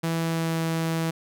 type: tone with pitch glide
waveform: sawtooth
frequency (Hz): 164.81 to 163.39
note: E3 to E3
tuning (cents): 0 to -15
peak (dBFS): -20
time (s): 0.03-1.11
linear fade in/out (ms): 10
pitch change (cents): -15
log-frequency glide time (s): 0.21-0.59
effects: none